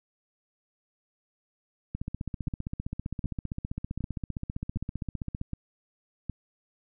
two click trains, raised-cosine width 5 ms, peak -20 / -20 dBFS, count 54 / 6, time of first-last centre 1.95-5.414 / 2.48-6.297 s, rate 15.3 / 1.31 Hz, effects none

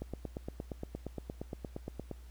click train, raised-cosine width 2 ms, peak -25 dBFS, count 19, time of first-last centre 0.02-2.113 s, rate 8.6 Hz, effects added 60 Hz sine -48 dBFS peak until 2.3 s + pink hiss -64 dBFS RMS until 2.3 s

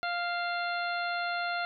harmonic tone with a mistuned harmonic, 698.5 Hz, F5, in tune, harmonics 1 / 2 / 3 / 4 / 5 / 6, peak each -33 / -33 / -40 / -43 / -45 / -42 dBFS, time 0.03-1.65 s, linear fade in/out 0 ms, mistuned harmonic 4, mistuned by -35 cents, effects none

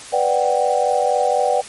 sine chord, G major seventh, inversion first, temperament equal, 493.9 / 587.3 / 740 / 784 Hz, B4 / D5 / F#5 / G5, 0 / 0 / 0 / 0 cents, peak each -20 dBFS, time 0.12-1.62 s, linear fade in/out 20 ms, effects white hiss -36 dBFS RMS until 1.68 s + MP3 48 kbps

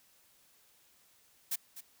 blue noise with echo, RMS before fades -33 dBFS, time 1.51-1.56 s, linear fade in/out 10 ms, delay 250 ms, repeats 1, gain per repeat -13 dB, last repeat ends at 1.81 s, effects white hiss -66 dBFS RMS until 2 s

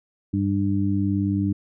harmonic tone, 99 Hz, G2, 18 cents sharp, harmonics 1 / 2 / 3, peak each -24 / -24 / -24 dBFS, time 0.33-1.53 s, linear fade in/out 10 ms, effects none

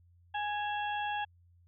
harmonic tone with a mistuned harmonic, 830.6 Hz, G#5, in tune, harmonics 1 / 2 / 3 / 4, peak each -33 / -39 / -43 / -45 dBFS, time 0.34-1.25 s, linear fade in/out 10 ms, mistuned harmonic 3, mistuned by +140 cents, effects added 87 Hz sine -60 dBFS peak until 1.67 s

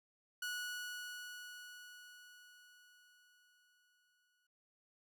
sawtooth tone with exponential decay, 1466 Hz, F#6, 16 cents flat, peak -35 dBFS, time 0.42-4.47 s, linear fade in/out 5 ms, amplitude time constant 880 ms, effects none

